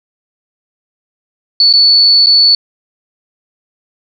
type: tone with dropouts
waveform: sine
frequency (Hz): 4451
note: C#8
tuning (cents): +6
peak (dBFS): -4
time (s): 1.6-2.55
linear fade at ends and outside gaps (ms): 2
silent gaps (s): 1.728-1.736 / 2.261-2.268
effects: none